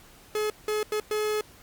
45% pulse tone bursts at uneven times, 425.7 Hz, G#4, 43 cents sharp, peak -25 dBFS, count 4, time 0.35-0.5 / 0.68-0.83 / 0.92-1 / 1.11-1.41 s, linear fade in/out 2 ms, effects pink hiss -53 dBFS RMS until 1.62 s + Opus 48 kbps

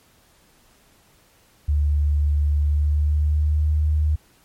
sine tone with pitch glide, 73.42 to 76.1 Hz, D2 to D#2, 0 to -38 cents, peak -16 dBFS, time 1.68-4.16 s, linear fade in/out 10 ms, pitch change +62 cents, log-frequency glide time 2.59-3.72 s, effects pink hiss -57 dBFS RMS until 4.44 s + MP3 64 kbps

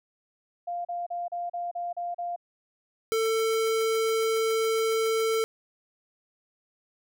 sine tone bursts, 698.5 Hz, F5, in tune, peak -29 dBFS, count 8, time 0.67-2.362 s, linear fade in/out 10 ms, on 180 ms, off 36 ms
square tone, 446.4 Hz, A4, 25 cents sharp, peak -24 dBFS, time 3.12-5.44 s, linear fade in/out 0 ms
effects none

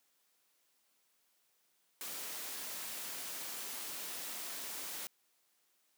white noise, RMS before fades -43 dBFS, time 2.01-5.07 s, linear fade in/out 0 ms, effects white hiss -75 dBFS RMS until 5.97 s + high-pass 200 Hz 12 dB/octave

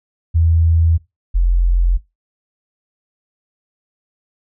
sine tone pair in turn, 82.41 / 43.66 Hz, E2 / F1, 0 / 0 cents, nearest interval major seventh, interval 1100 cents, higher first, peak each -10 dBFS, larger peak neither, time 0.34-0.98 / 1.34-1.98 s, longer neither, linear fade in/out 20 ms, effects noise-tail reverb RT60 0.2 s tail -19 dB re dry

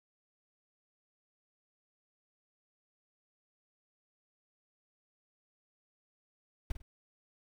brown noise with echo, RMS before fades -30 dBFS, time 6.7-6.72 s, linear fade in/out 5 ms, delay 50 ms, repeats 2, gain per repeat -11 dB, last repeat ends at 6.82 s, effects none

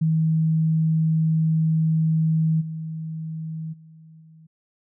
sine tone with level steps, 159.7 Hz, D#3, 45 cents sharp, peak -17 / -28 / -44 / -46 dBFS, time 0.01-4.47 s, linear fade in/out 10 ms, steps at 2.6 / 3.72 / 4.2 s, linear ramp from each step 20 ms, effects none

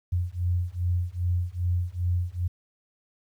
sine beating tone pair, 87.31 / 89.81 Hz, F2 / F2, 0 / +49 cents, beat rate 2.5 Hz, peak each -27 dBFS, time 0.12-2.48 s, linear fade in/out 10 ms, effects 10-bit

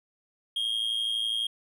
triangle tone with amplitude modulation, 3245 Hz, G#7, 41 cents flat, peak -22 dBFS, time 0.56-1.47 s, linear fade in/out 5 ms, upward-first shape sine, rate 112 Hz, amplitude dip 65%, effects none

